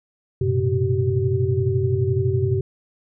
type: tone cluster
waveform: sine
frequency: 95.3 / 117.5 / 129.3 / 383.8 Hz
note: G2 / A#2 / C3 / G4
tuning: -48 / +14 / -20 / -37 cents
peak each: -23 dBFS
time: 0.41-2.61 s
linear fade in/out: 5 ms
effects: none

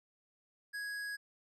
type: tone with hard clipping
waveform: triangle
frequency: 1661.2 Hz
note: G#6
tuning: in tune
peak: -40 dBFS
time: 0.73-1.17 s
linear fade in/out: 20 ms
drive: 16 dB
effects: none

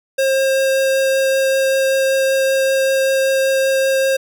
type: tone with vibrato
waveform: square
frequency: 535 Hz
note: C5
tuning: 38 cents sharp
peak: -14 dBFS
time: 0.18-4.17 s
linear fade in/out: 10 ms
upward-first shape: triangle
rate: 5.2 Hz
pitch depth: 8 cents each way
effects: none

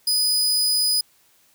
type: tone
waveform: sawtooth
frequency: 4978 Hz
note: D#8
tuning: in tune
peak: -15 dBFS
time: 0.07-1.01 s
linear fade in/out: 5 ms
effects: white hiss -59 dBFS RMS until 1.54 s

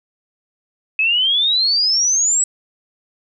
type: exponential sweep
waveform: sine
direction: up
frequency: 2543 to 7902 Hz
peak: -13 dBFS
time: 0.99-2.44 s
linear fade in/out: 2 ms
effects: none

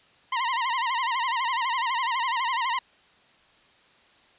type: tone with vibrato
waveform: sawtooth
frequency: 987.8 Hz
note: B5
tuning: in tune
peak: -20 dBFS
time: 0.32-2.79 s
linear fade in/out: 5 ms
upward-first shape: sine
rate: 12 Hz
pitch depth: 140 cents each way
effects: white hiss -58 dBFS RMS until 4.38 s + resampled to 8000 Hz

